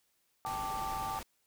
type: chord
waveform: sine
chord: G suspended second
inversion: none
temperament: equal with one note detuned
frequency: 781.3 / 880 / 1174.7 Hz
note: G5 / A5 / D6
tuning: -6 / 0 / 0 cents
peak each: -39 dBFS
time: 0.45-1.19 s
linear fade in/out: 0 ms
type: noise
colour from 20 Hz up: pink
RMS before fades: -44 dBFS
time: 0.46-1.23 s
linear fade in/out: 2 ms
effects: white hiss -75 dBFS RMS until 1.46 s